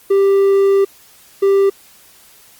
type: tone bursts at uneven times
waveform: triangle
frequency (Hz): 393.7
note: G4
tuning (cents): +8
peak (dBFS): -7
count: 2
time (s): 0.1-0.85 / 1.42-1.7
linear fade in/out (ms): 10
effects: white hiss -46 dBFS RMS until 2.59 s + Opus 32 kbps